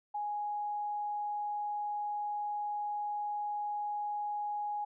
sine tone, 830.6 Hz, G#5, in tune, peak -33 dBFS, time 0.14-4.85 s, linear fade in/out 10 ms, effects none

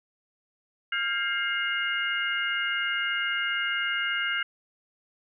sine tone cluster, 1392 / 1607 / 2117 / 2847 Hz, F6 / G6 / C7 / F7, -6 / +43 / +20 / +33 cents, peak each -31 dBFS, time 0.92-4.43 s, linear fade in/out 5 ms, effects none

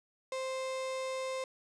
35% pulse tone, 523.3 Hz, C5, in tune, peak -33 dBFS, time 0.32-1.44 s, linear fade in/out 2 ms, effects resampled to 22050 Hz

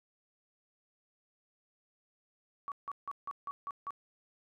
sine tone bursts, 1130 Hz, C#6, 33 cents sharp, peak -36 dBFS, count 7, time 2.68-3.906 s, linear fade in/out 0 ms, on 38 ms, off 160 ms, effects none

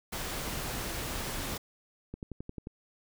pink noise, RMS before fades -36 dBFS, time 0.12-1.58 s, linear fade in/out 10 ms
click train, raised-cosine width 3 ms, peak -26 dBFS, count 7, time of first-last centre 2.14-2.671 s, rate 11.3 Hz
effects none

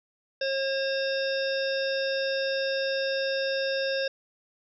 harmonic tone with a mistuned harmonic, 540 Hz, C#5, 45 cents flat, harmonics 1 / 3 / 5 / 7 / 9 / 10, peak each -27 / -33 / -38 / -37 / -40 / -37 dBFS, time 0.41-4.08 s, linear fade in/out 5 ms, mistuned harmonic 7, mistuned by -45 cents, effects none

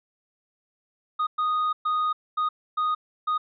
triangle tone bursts at uneven times, 1240 Hz, D#6, 6 cents flat, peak -20 dBFS, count 6, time 1.19-1.27 / 1.38-1.73 / 1.85-2.13 / 2.37-2.49 / 2.77-2.95 / 3.27-3.38 s, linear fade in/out 10 ms, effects resampled to 11025 Hz

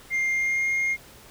sine tone with pitch glide, 2110 to 2130 Hz, C7 to C7, +14 to +30 cents, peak -19 dBFS, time 0.1-0.97 s, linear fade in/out 50 ms, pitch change +16 cents, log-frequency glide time 0.31-0.7 s, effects tanh soft clip ceiling -21 dBFS + pink hiss -49 dBFS RMS until 1.3 s

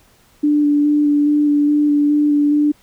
sine tone with vibrato, 293.7 Hz, D4, in tune, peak -11 dBFS, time 0.43-2.72 s, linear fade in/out 10 ms, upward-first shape square, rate 2.4 Hz, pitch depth 12 cents each way, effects pink hiss -53 dBFS RMS until 2.82 s

